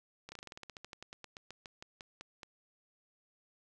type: slowing click train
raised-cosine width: 0.2 ms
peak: -29 dBFS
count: 23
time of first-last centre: 0.29-2.432 s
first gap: 30 ms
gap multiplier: 1.1
effects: none